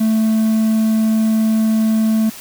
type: tone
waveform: triangle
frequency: 220 Hz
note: A3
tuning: in tune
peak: -10 dBFS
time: 0-2.3 s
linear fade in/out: 10 ms
effects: white hiss -35 dBFS RMS until 2.4 s